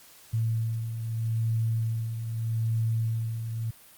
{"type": "beating tone pair", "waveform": "sine", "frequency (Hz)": [112.4, 113.2], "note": ["A2", "A2"], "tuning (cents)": [37, 50], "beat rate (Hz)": 0.8, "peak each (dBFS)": [-34, -26], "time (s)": [0.33, 3.71], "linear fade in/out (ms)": 10, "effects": ["white hiss -53 dBFS RMS until 3.97 s", "Opus 48 kbps"]}